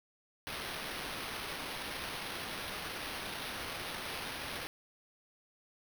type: noise with sample-and-hold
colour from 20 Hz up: white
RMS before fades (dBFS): -41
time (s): 0.47-4.67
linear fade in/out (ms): 0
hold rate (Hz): 7350
effects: none